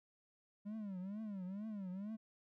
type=tone with vibrato; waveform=triangle; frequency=199.9 Hz; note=G3; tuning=34 cents sharp; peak=-40 dBFS; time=0.65-2.17 s; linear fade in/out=20 ms; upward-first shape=triangle; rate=2.2 Hz; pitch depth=200 cents each way; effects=none